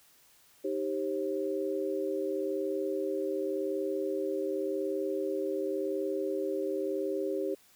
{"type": "chord", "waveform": "sine", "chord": "C minor", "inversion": "first", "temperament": "equal with one note detuned", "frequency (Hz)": [311.1, 392, 536.1], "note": ["Eb4", "G4", "C5"], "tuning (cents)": [0, 0, 42], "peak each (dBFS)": [-36, -32, -35], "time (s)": [0.64, 7.55], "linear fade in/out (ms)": 10, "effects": ["white hiss -62 dBFS RMS until 7.75 s"]}